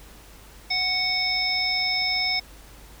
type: harmonic tone with a mistuned harmonic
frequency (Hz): 740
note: F#5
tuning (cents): 0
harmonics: 1 / 3 / 5 / 7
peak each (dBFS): -33 / -26 / -32 / -24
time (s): 0.7-2.4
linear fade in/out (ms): 10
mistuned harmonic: 7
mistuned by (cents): +26
effects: added 50 Hz sine -48 dBFS peak until 3 s + pink hiss -49 dBFS RMS until 3 s